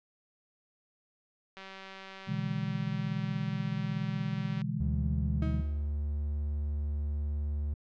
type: click train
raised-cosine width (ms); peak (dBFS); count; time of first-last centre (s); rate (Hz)
0.2; -27; 586; 1.57-4.617; 192
type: chord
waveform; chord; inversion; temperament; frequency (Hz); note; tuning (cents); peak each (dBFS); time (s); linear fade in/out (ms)
sine; E dominant seventh; second; just; 123.61 / 148.33 / 164.81 / 206; B2 / D3 / E3 / G#3; +2 / +18 / 0 / -14; -36; 2.27-5.62; 20
type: tone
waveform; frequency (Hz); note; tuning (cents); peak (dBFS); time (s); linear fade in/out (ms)
triangle; 73.42; D2; 0; -28; 4.8-7.74; 5
type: tone with exponential decay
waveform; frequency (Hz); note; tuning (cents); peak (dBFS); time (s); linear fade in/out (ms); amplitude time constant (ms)
35% pulse; 317.1; D#4; +33; -33; 5.42-5.98; 2; 120
effects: low-pass 3000 Hz 12 dB/octave